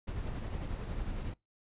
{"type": "noise with tremolo", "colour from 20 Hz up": "brown", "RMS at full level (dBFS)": -36, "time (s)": [0.07, 1.34], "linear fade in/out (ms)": 10, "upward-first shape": "sine", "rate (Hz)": 11, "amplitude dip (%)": 35, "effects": ["noise-tail reverb RT60 0.2 s tail -24 dB re dry", "resampled to 8000 Hz"]}